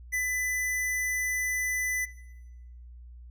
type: tone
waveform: square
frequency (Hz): 2000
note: B6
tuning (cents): +21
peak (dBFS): -27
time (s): 0.12-2.06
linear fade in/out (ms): 20
effects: noise-tail reverb RT60 1.0 s tail -17 dB re dry + added 60 Hz sine -44 dBFS peak until 3.3 s